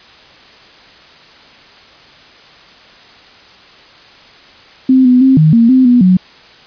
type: tone with pitch steps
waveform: sine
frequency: 260.6 / 250.2 / 264.7 / 155.9 / 231.1 / 259.1 / 244.7 / 183.9 Hz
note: C4 / B3 / C4 / D#3 / A#3 / C4 / B3 / F#3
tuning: -7 / +23 / +20 / +4 / -15 / -17 / -16 / -10 cents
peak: -4 dBFS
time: 4.89-6.17 s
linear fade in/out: 5 ms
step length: 160 ms
effects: white hiss -40 dBFS RMS until 6.66 s + resampled to 11025 Hz